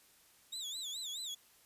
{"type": "tone with vibrato", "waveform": "30% pulse", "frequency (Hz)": 3666, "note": "A#7", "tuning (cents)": -30, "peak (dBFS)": -37, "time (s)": [0.52, 1.35], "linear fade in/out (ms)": 10, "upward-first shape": "sine", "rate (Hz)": 4.7, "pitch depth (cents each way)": 170, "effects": ["white hiss -65 dBFS RMS until 1.65 s", "resampled to 32000 Hz"]}